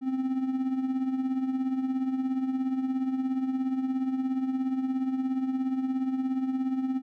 triangle tone with tremolo, 261.6 Hz, C4, in tune, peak -21 dBFS, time 0.01-7.02 s, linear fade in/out 50 ms, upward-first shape triangle, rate 17 Hz, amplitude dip 65%, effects none

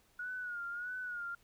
sine tone with vibrato, 1447 Hz, F#6, 39 cents flat, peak -38 dBFS, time 0.19-1.35 s, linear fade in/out 5 ms, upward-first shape sine, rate 1.6 Hz, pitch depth 68 cents each way, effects pink hiss -69 dBFS RMS until 1.43 s

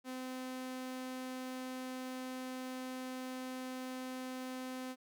sawtooth tone, 256.9 Hz, C4, 32 cents flat, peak -37 dBFS, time 0.04-4.96 s, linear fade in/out 50 ms, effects none

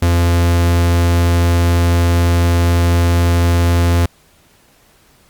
45% pulse tone, 86 Hz, F2, 26 cents flat, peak -10 dBFS, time 0.02-4.06 s, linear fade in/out 5 ms, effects pink hiss -51 dBFS RMS until 5.29 s + Opus 48 kbps

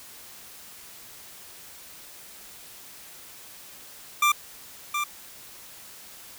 25% pulse tone with echo, 1183 Hz, D6, 12 cents sharp, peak -14 dBFS, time 4.22-4.32 s, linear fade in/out 5 ms, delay 720 ms, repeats 1, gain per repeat -7 dB, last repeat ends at 5.04 s, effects white hiss -46 dBFS RMS until 6.38 s

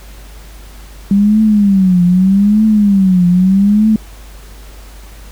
sine tone with vibrato, 196 Hz, G3, in tune, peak -6 dBFS, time 1.11-3.96 s, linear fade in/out 2 ms, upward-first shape triangle, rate 0.81 Hz, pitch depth 200 cents each way, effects added 50 Hz sine -32 dBFS peak until 5.31 s + pink hiss -40 dBFS RMS until 5.31 s

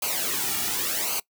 white noise with flanger, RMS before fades -27 dBFS, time 0.02-1.2 s, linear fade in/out 5 ms, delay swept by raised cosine 0.55 to 1.95 ms, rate 0.89 Hz, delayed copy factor -0.75, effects noise-tail reverb RT60 0.1 s tail -22 dB re dry

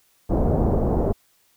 pink low-pass noise, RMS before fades -20 dBFS, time 0.29-1.13 s, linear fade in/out 20 ms, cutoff 710 Hz, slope 24 dB/octave, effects white hiss -62 dBFS RMS until 1.56 s

